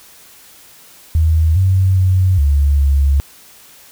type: tone with pitch steps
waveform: sine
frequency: 79.9 / 94.4 / 93 / 71.2 / 69.7 Hz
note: D#2 / F#2 / F#2 / C#2 / C#2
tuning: +47 / +35 / +9 / +47 / +10 cents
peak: -9 dBFS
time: 1.15-3.2 s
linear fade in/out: 0 ms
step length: 410 ms
effects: white hiss -43 dBFS RMS until 3.91 s